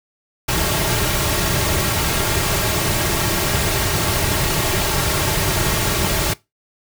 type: noise with comb filter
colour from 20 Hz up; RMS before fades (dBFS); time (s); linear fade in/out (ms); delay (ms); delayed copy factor
pink; -19; 0.48-6.34; 10; 4; -0.55
effects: noise-tail reverb RT60 0.2 s tail -20 dB re dry